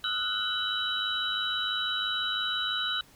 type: tone cluster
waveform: sine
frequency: 1269 / 1372 / 1478 / 3023 / 3883 Hz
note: D#6 / F6 / F#6 / F#7 / B7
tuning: +34 / -31 / -2 / +36 / -30 cents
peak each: -39 / -38 / -34 / -33 / -31 dBFS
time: 0.04-3.01 s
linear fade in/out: 2 ms
effects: pink hiss -57 dBFS RMS until 3.15 s